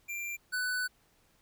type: tone pair in turn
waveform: square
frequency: 2372 / 1494.3 Hz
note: D7 / F#6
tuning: +17 / +17 cents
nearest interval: minor sixth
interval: 800 cents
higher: first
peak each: -36 / -31 dBFS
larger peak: second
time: 0.08-0.37 / 0.52-0.88 s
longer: second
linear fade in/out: 20 ms
effects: pink hiss -68 dBFS RMS until 1.41 s